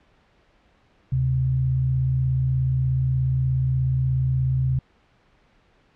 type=tone pair together; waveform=sine; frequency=72.78 / 129.5 Hz; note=D2 / C3; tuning=-15 / -17 cents; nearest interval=minor seventh; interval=998 cents; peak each=-28 / -19 dBFS; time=1.12-4.79 s; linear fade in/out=5 ms; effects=pink hiss -60 dBFS RMS until 5.95 s + low-pass 3000 Hz 12 dB/octave